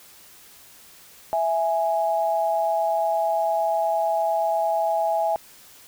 sine tone pair together, 659.2 / 830.6 Hz, E5 / G#5, 0 / 0 cents, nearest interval major third, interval 400 cents, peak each -22 / -23 dBFS, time 1.33-5.36 s, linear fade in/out 0 ms, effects white hiss -49 dBFS RMS until 5.87 s

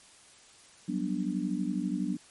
sine chord, G major seventh, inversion third, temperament just, 183.75 / 196 / 245 / 294 Hz, F#3 / G3 / B3 / D4, -12 / 0 / -14 / +2 cents, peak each -34 dBFS, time 0.88-2.17 s, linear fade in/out 10 ms, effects white hiss -56 dBFS RMS until 2.3 s + MP3 48 kbps

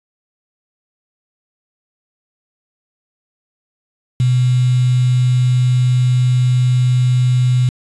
sine tone with quantisation, 125.5 Hz, B2, 28 cents sharp, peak -10 dBFS, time 4.2-7.69 s, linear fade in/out 2 ms, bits 5, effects resampled to 22050 Hz

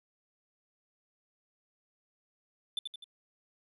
triangle tone with echo, 3520 Hz, A7, in tune, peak -29 dBFS, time 2.77-2.79 s, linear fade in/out 2 ms, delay 84 ms, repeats 3, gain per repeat -5 dB, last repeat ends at 3.042 s, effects resampled to 32000 Hz

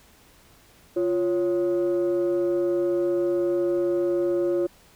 sine tone pair together, 349.2 / 555 Hz, F4 / C#5, 0 / +2 cents, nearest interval minor sixth, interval 802 cents, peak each -20 / -25 dBFS, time 0.96-4.67 s, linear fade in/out 10 ms, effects tanh soft clip ceiling -17 dBFS + pink hiss -55 dBFS RMS until 4.95 s

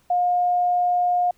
sine tone, 713 Hz, F5, 36 cents sharp, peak -17 dBFS, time 0.1-1.31 s, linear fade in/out 5 ms, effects pink hiss -62 dBFS RMS until 1.37 s

